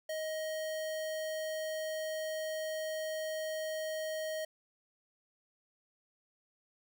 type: tone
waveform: square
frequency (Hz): 628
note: D#5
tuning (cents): +16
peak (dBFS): -36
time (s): 0.09-4.45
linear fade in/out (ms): 5
effects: none